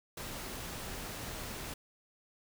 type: noise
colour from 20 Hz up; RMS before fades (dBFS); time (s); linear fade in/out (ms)
pink; -42; 0.17-1.74; 5
effects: none